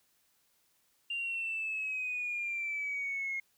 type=exponential sweep; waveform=sine; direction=down; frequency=2794 to 2148 Hz; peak=-32 dBFS; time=1.1-3.4 s; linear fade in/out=5 ms; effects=tanh soft clip ceiling -28 dBFS + white hiss -72 dBFS RMS until 3.57 s